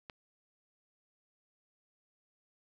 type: click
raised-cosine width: 0.3 ms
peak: -28 dBFS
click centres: 0.098 s
effects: none